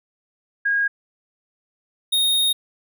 sine / square tone pair in turn, 1634 / 3714 Hz, G#6 / A#7, -29 / -7 cents, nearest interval octave + major second, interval 1422 cents, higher second, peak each -17 dBFS, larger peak neither, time 0.65-0.88 / 2.12-2.53 s, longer second, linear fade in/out 10 ms, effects none

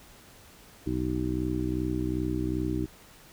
harmonic tone, 62.6 Hz, B1, 24 cents sharp, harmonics 1 / 2 / 3 / 4 / 5 / 6, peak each -34 / -34 / -38 / -36 / -30 / -36 dBFS, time 0.86-2.86 s, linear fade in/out 10 ms, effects pink hiss -53 dBFS RMS until 3.32 s

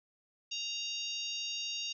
harmonic tone, 932 Hz, A#5, 1 cent flat, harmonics 3 / 4 / 5 / 6 / 7, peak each -39 / -41 / -43 / -45 / -46 dBFS, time 0.51-1.93 s, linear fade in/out 10 ms, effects none

